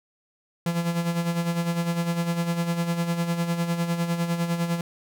45% pulse tone with tremolo, 170 Hz, F3, 46 cents flat, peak -21 dBFS, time 0.66-4.81 s, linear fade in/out 2 ms, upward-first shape sine, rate 9.9 Hz, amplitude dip 60%, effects none

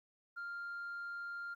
sine tone, 1396.9 Hz, F6, in tune, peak -39 dBFS, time 0.36-1.55 s, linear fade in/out 20 ms, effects tanh soft clip ceiling -39 dBFS + 13-bit

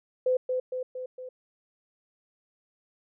sine tone with echo, 509 Hz, C5, 48 cents flat, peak -21 dBFS, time 0.26-0.37 s, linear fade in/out 5 ms, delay 230 ms, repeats 4, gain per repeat -4 dB, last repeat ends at 1.29 s, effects none

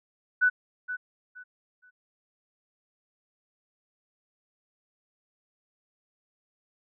sine tone with echo, 1490 Hz, F#6, 12 cents sharp, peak -18 dBFS, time 0.41-0.5 s, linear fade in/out 20 ms, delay 470 ms, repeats 3, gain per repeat -12 dB, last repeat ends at 1.91 s, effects none

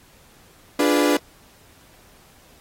35% pulse chord, D diminished seventh, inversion none, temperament equal, 293.7 / 349.2 / 415.3 / 493.9 Hz, D4 / F4 / Ab4 / Cb5, 0 / 0 / 0 / 0 cents, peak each -17 / -22 / -23 / -21 dBFS, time 0.79-1.17 s, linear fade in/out 5 ms, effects pink hiss -53 dBFS RMS until 2.6 s + AAC 48 kbps

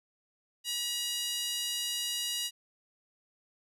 5% pulse tone with high-pass filter, 960 Hz, B5, 49 cents flat, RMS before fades -34 dBFS, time 0.64-2.51 s, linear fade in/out 50 ms, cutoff 3000 Hz, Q 2.7, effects none

